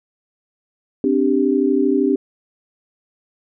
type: chord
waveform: sine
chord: C suspended second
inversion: none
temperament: just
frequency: 261.6 / 294.3 / 392.4 Hz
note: C4 / D4 / G4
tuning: 0 / +4 / +2 cents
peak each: -18 dBFS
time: 1.04-2.16 s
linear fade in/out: 2 ms
effects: none